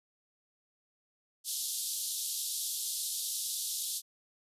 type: band-pass noise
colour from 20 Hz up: white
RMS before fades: -36 dBFS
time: 1.44-4.02 s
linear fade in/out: 50 ms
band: 3400 to 13000 Hz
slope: 48 dB/octave
effects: resampled to 32000 Hz